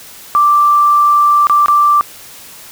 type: tone with dropouts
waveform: sine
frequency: 1174.7 Hz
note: D6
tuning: in tune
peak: -6 dBFS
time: 0.35-2.01 s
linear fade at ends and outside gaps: 0 ms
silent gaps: 1.47-1.497 / 1.66-1.683 s
effects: white hiss -35 dBFS RMS until 2.71 s